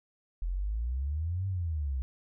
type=exponential two-way sweep; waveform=sine; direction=up then down; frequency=41.62 to 98 to 62.8 Hz; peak=-29 dBFS; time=0.42-2.02 s; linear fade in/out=0 ms; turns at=1.47 s; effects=none